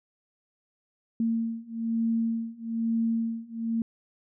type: beating tone pair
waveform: sine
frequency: 227.4 / 228.5 Hz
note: A#3 / A#3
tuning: -43 / -34 cents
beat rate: 1.1 Hz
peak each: -29 / -28 dBFS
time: 1.2-3.82 s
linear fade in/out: 2 ms
effects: none